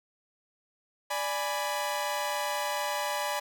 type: chord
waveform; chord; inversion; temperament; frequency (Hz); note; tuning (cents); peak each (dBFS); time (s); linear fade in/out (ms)
sawtooth; G# diminished; second; equal; 587.3 / 830.6 / 987.8; D5 / G#5 / B5; 0 / 0 / 0; -30; 1.1-3.4; 10
effects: none